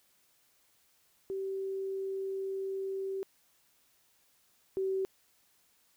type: tone pair in turn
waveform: sine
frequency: 386.4 / 382.8 Hz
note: G4 / G4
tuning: -25 / -41 cents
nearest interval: unison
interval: 16 cents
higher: first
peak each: -33 / -29 dBFS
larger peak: second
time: 1.3-3.23 / 4.77-5.05 s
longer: first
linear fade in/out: 0 ms
effects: white hiss -69 dBFS RMS until 5.96 s